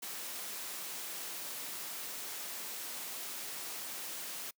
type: noise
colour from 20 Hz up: white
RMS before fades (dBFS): -42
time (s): 0.02-4.51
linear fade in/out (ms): 10
effects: noise-tail reverb RT60 0.1 s tail -26 dB re dry + high-pass 200 Hz 12 dB/octave